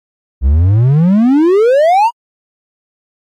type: exponential sweep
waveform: triangle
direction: up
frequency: 61.5 to 977 Hz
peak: -4 dBFS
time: 0.41-2.11 s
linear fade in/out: 50 ms
effects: AAC 48 kbps